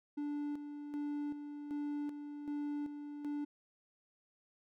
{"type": "tone with tremolo", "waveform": "triangle", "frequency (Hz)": 292.1, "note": "D4", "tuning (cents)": -9, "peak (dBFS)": -34, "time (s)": [0.17, 3.45], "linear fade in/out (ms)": 10, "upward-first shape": "square", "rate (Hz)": 1.3, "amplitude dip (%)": 55, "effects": []}